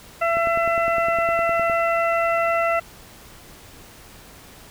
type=harmonic tone; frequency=672 Hz; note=E5; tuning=33 cents sharp; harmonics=1 / 2 / 3 / 4; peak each=-20 / -23 / -27 / -30 dBFS; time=0.21-2.8 s; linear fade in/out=10 ms
type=click train; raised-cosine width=2 ms; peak=-20 dBFS; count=14; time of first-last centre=0.37-1.698 s; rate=9.79 Hz
effects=pink hiss -45 dBFS RMS until 4.7 s